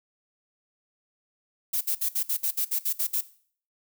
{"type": "noise bursts", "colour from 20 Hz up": "violet", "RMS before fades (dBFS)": -26, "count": 11, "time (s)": [1.73, 3.211], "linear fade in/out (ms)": 10, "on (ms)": 81, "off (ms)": 59, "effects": ["noise-tail reverb RT60 0.5 s tail -17 dB re dry"]}